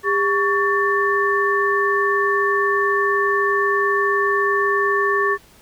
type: tone cluster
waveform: sine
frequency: 401.9 / 1123 / 1777 Hz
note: G4 / C#6 / A6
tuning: +43 / +22 / +17 cents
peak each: -20 dBFS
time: 0.03-5.38 s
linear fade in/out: 50 ms
effects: pink hiss -50 dBFS RMS until 5.61 s